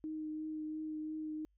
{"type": "tone with vibrato", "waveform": "sine", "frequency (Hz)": 310, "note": "D#4", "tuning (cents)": -6, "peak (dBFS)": -38, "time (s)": [0.04, 1.45], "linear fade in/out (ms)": 0, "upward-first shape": "triangle", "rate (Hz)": 2.9, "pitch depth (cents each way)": 15, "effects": ["added 50 Hz sine -70 dBFS peak until 1.57 s"]}